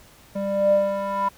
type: tone with band-pass filter sweep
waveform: square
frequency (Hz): 197.8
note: G3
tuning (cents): +16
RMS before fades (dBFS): -22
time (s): 0.35-1.29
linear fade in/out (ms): 10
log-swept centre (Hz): 430 to 990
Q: 7.6
effects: pink hiss -51 dBFS RMS until 1.37 s